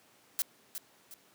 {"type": "noise with echo", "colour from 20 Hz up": "blue", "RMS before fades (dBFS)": -30, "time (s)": [0.39, 0.42], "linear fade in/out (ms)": 0, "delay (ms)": 360, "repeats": 2, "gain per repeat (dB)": -9, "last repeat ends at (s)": 1.14, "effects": ["pink hiss -63 dBFS RMS until 1.34 s", "high-pass 200 Hz 12 dB/octave"]}